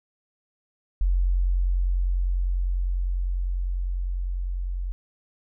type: tone with level ramp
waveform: sine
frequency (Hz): 45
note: F#1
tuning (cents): -47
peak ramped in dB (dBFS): -18 to -26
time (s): 1.01-4.92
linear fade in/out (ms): 0
effects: none